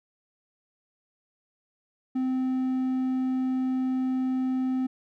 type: tone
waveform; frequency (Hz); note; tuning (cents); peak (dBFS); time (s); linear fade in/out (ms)
triangle; 258.6; C4; -20; -22; 2.15-4.87; 10
effects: none